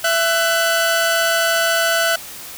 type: tone pair together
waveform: sawtooth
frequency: 667 / 1497.4 Hz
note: E5 / F#6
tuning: +20 / +20 cents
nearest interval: octave + major second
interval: 1400 cents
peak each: -14 dBFS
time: 0.04-2.16 s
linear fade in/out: 5 ms
effects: white hiss -34 dBFS RMS until 2.57 s